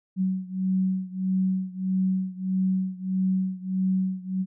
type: beating tone pair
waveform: sine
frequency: 187.2 / 188.8 Hz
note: F#3 / F#3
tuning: +20 / +35 cents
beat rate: 1.6 Hz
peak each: -25 / -27 dBFS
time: 0.16-4.46 s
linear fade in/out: 50 ms
effects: none